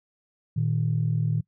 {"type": "tone pair together", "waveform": "sine", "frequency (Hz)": [115.1, 155.38], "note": ["A#2", "D#3"], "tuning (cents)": [-22, -2], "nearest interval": "perfect fourth", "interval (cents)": 520, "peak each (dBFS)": -24, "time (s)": [0.56, 1.41], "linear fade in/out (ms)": 10, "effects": ["noise-tail reverb RT60 0.1 s tail -23 dB re dry", "tanh soft clip ceiling -14 dBFS"]}